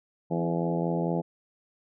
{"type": "harmonic tone with a mistuned harmonic", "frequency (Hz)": 84.5, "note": "E2", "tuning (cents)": 43, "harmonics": [2, 3, 4, 5, 6, 7, 8, 9, 10], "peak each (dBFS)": [-28, -36, -33, -35, -34, -39, -36, -41, -39], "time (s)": [0.3, 1.22], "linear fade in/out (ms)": 20, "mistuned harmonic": 4, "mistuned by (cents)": -19, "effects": []}